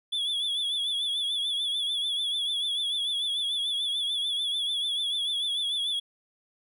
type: tone with vibrato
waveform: triangle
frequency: 3415 Hz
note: G#7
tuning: 48 cents sharp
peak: -25 dBFS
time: 0.12-6 s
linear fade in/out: 10 ms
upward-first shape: triangle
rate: 6.8 Hz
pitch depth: 80 cents each way
effects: none